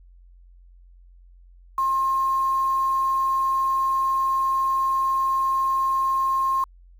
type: tone with quantisation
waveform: sine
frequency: 1067 Hz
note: C6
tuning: 34 cents sharp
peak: -19 dBFS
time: 1.78-6.64 s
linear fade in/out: 2 ms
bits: 7
effects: added 44 Hz sine -47 dBFS peak until 6.99 s